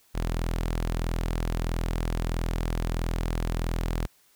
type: tone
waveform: sawtooth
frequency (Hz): 41.54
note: E1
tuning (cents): +14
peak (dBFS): -22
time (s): 0.14-4.07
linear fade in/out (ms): 20
effects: white hiss -62 dBFS RMS until 4.35 s